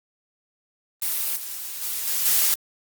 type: noise with level steps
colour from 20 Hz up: blue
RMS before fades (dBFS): -25 / -33 / -28 / -24 / -19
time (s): 1.02-2.54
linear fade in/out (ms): 0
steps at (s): 1.36 / 1.82 / 2.07 / 2.26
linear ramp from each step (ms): 5
effects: Opus 24 kbps